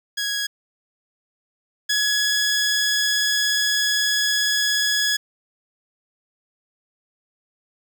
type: tone pair in turn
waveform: 15% pulse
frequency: 1661.2 / 1682.4 Hz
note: G#6 / G#6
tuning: 0 / +22 cents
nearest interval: unison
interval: 22 cents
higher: second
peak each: -16 / -12 dBFS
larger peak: second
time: 0.17-0.47 / 1.89-5.17 s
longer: second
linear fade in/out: 10 ms
effects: none